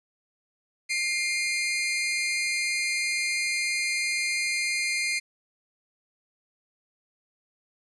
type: tone pair together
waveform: sawtooth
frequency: 2107 / 2411 Hz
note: C7 / D7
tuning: +12 / +45 cents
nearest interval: major second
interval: 233 cents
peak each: -23 / -27 dBFS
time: 0.89-5.2 s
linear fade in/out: 20 ms
effects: resampled to 24000 Hz + 10-bit